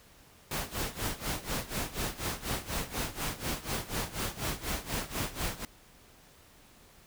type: noise with tremolo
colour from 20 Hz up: pink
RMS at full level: -32 dBFS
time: 0.51-5.65 s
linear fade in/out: 2 ms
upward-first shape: sine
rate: 4.1 Hz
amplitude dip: 85%
effects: pink hiss -58 dBFS RMS until 7.06 s